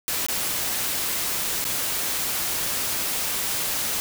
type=noise with dropouts; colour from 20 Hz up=white; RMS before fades=-26 dBFS; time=0.08-4 s; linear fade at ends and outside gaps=0 ms; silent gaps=0.264-0.285 / 1.642-1.651 s; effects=none